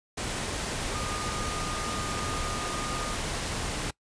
sine tone in noise, 1223 Hz, D#6, 30 cents flat, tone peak -36 dBFS, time 0.94-3.15 s, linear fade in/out 10 ms, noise pink, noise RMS -32 dBFS, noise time 0.17-3.91 s, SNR -7 dB, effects noise-tail reverb RT60 0.1 s tail -22 dB re dry + resampled to 22050 Hz

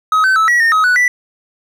triangle tone with pitch steps, 1270 / 1531 / 1307 / 1925 / 1832 / 1270 / 1480 / 1971 Hz, D#6 / G6 / E6 / B6 / A#6 / D#6 / F#6 / B6, +35 / -41 / -15 / -45 / -31 / +35 / 0 / -4 cents, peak -7 dBFS, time 0.12-1.08 s, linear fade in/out 2 ms, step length 120 ms, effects none

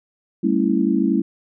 sine chord, A dominant seventh, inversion third, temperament equal with one note detuned, 196 / 225.1 / 277.2 / 329.6 Hz, G3 / A3 / C#4 / E4, 0 / +40 / 0 / 0 cents, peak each -21 dBFS, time 0.43-1.22 s, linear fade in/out 10 ms, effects none

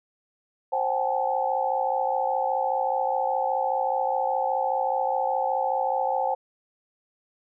sine tone cluster, 528 / 749 / 803 / 868 Hz, C5 / F#5 / G5 / A5, +16 / +21 / +41 / -24 cents, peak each -28 dBFS, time 0.72-6.35 s, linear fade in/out 10 ms, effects none

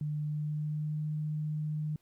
sine tone with pitch glide, 150 to 152.53 Hz, D3 to D#3, +37 to -34 cents, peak -31 dBFS, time 0.01-1.96 s, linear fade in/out 2 ms, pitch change +29 cents, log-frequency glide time 0.24-1.04 s, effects pink hiss -73 dBFS RMS until 2.01 s

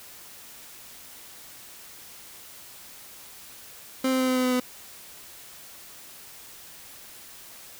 30% pulse tone with pitch steps, 261.6 / 259.8 / 258 / 256.2 / 254.4 / 252.7 / 250.9 Hz, C4 / C4 / C4 / C4 / C4 / B3 / B3, 0 / -12 / -24 / -36 / -48 / +40 / +28 cents, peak -19 dBFS, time 4.04-4.6 s, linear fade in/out 5 ms, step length 80 ms, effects white hiss -46 dBFS RMS until 7.79 s

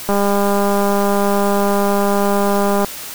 click train, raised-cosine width 1 ms, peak -4 dBFS, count 555, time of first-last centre 0.09-2.846 s, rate 201 Hz, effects white hiss -30 dBFS RMS until 3.14 s

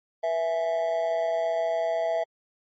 triangle tone with amplitude modulation, 659.3 Hz, E5, in tune, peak -18 dBFS, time 0.23-2.24 s, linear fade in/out 10 ms, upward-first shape sine, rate 174 Hz, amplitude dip 75%, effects MP3 32 kbps

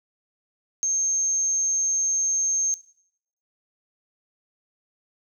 sine tone, 6390 Hz, G8, 32 cents sharp, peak -20 dBFS, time 0.83-2.74 s, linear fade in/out 0 ms, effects noise-tail reverb RT60 0.7 s tail -19 dB re dry

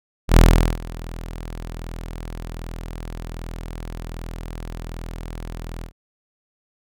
sawtooth tone with ADSR envelope, 41.29 Hz, E1, 4 cents sharp, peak -3 dBFS, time 0.28-5.92 s, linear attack 86 ms, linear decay 410 ms, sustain -23 dB, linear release 92 ms, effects none

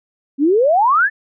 sine exponential sweep, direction up, 264.2 to 1811 Hz, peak -10 dBFS, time 0.38-1.1 s, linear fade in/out 50 ms, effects none

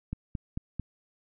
click train, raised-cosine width 5 ms, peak -20 dBFS, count 4, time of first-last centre 0.13-0.797 s, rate 4.5 Hz, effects none

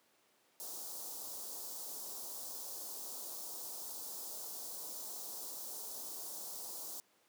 white band-stop noise, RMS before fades -45 dBFS, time 0.6-7 s, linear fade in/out 0 ms, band 1000 to 4600 Hz, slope 24 dB/octave, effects pink hiss -71 dBFS RMS until 7.28 s + high-pass 300 Hz 12 dB/octave

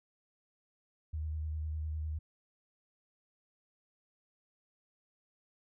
sine tone with vibrato, 77.5 Hz, D#2, 6 cents flat, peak -34 dBFS, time 1.13-2.19 s, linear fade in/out 10 ms, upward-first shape sine, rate 9.9 Hz, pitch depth 25 cents each way, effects none

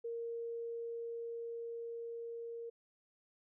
sine tone with level ramp, 465 Hz, A#4, 4 cents flat, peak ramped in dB -38 to -42 dBFS, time 0.04-2.7 s, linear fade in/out 10 ms, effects none

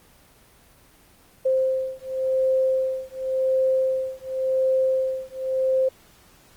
sine beating tone pair, 523.3 / 524.21 Hz, C5 / C5, 0 / +3 cents, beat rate 0.91 Hz, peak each -23 dBFS, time 1.45-5.89 s, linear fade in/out 10 ms, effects pink hiss -54 dBFS RMS until 6.56 s + Opus 24 kbps

